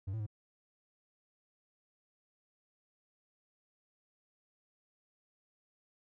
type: tone with pitch steps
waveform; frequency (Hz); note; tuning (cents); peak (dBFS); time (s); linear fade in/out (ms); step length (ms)
triangle; 95.9 / 111 / 105.5; G2 / A2 / G#2; -37 / +16 / +28; -33; 0.07-0.265; 10; 65
effects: none